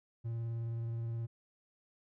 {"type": "tone with vibrato", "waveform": "triangle", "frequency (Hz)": 115.5, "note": "A#2", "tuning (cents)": -16, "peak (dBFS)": -33, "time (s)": [0.24, 1.27], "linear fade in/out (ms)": 20, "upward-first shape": "sine", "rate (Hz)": 19, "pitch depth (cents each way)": 18, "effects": []}